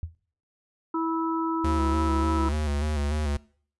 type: tone with exponential decay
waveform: sine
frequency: 82.7 Hz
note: E2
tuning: 6 cents sharp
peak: -25 dBFS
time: 0.03-0.15 s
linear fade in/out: 0 ms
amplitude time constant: 25 ms
type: harmonic tone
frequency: 326.5 Hz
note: E4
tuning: 17 cents flat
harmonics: 1 / 3 / 4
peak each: -26 / -31 / -32 dBFS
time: 0.94-2.49 s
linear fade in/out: 5 ms
type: tone with vibrato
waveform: square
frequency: 74 Hz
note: D2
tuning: 14 cents sharp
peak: -25 dBFS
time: 1.64-3.37 s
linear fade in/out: 5 ms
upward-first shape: square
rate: 3.4 Hz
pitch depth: 47 cents each way
effects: noise-tail reverb RT60 0.5 s tail -22 dB re dry + resampled to 24000 Hz